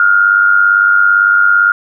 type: tone with amplitude modulation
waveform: sine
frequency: 1413 Hz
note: F6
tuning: 20 cents sharp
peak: -3 dBFS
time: 0-1.72 s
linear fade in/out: 2 ms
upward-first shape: sine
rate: 97.8 Hz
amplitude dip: 65%
effects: none